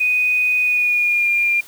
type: tone with pitch glide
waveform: sine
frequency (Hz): 2489 to 2401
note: D#7 to D7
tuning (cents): 0 to +38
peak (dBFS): -14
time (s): 0-1.61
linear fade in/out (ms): 10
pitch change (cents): -62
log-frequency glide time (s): 0.61-1.31
effects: white hiss -43 dBFS RMS until 1.67 s